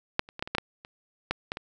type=clicks; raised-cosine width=0.3 ms; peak=-6 / -30 / -22 / -12 / -22 / -10 / -10 / -27 / -10 / -14 / -19 dBFS; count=11; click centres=0.194 / 0.289 / 0.394 / 0.425 / 0.475 / 0.55 / 0.583 / 0.849 / 1.31 / 1.519 / 1.571 s; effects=none